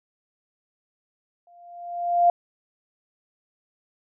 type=tone with exponential growth; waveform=sine; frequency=697 Hz; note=F5; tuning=4 cents flat; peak=-12 dBFS; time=1.47-2.3 s; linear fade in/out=2 ms; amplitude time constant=180 ms; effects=none